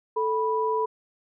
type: tone pair together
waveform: sine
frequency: 439.1 / 983 Hz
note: A4 / B5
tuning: -4 / -8 cents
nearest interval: octave + major second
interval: 1396 cents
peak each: -25 dBFS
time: 0.16-0.86 s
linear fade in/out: 10 ms
effects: none